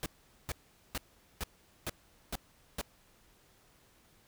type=noise bursts; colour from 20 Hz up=pink; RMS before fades=-36 dBFS; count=7; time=0.03-2.813 s; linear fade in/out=0 ms; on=29 ms; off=430 ms; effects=pink hiss -65 dBFS RMS until 4.27 s